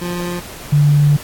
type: tone pair in turn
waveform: 25% pulse / sine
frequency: 175.7 / 146.18 Hz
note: F3 / D3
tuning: +11 / -8 cents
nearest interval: minor third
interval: 319 cents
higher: first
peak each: -17 / -8 dBFS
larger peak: second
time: 0.01-0.4 / 0.72-1.17 s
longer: second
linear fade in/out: 10 ms
effects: pink hiss -33 dBFS RMS until 1.23 s + AAC 64 kbps